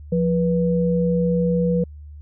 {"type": "tone pair together", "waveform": "sine", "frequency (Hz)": [174.61, 487.9], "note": ["F3", "B4"], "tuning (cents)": [0, -21], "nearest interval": "octave + tritone", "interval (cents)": 1779, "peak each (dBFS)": [-18, -21], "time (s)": [0.12, 1.84], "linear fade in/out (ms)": 5, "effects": ["added 74 Hz sine -36 dBFS peak until 2.21 s"]}